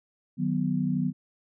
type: tone cluster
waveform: sine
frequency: 154.2 / 186 / 247.7 Hz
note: D#3 / F#3 / B3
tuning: -15 / +9 / +5 cents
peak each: -29 / -28 / -28 dBFS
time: 0.37-1.13 s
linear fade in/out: 50 ms
effects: none